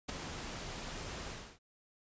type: noise with ADSR envelope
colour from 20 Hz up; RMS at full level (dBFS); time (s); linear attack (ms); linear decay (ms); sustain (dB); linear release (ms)
pink; -36; 0.08-1.59; 14; 12; -7; 310
effects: resampled to 16000 Hz